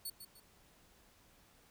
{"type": "tone with echo", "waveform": "5% pulse", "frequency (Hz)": 4435, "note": "C#8", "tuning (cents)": 0, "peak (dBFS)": -33, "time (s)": [0.05, 0.1], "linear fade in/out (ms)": 5, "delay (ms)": 150, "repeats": 2, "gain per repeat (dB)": -9, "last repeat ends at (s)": 0.4, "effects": ["pink hiss -66 dBFS RMS until 1.7 s"]}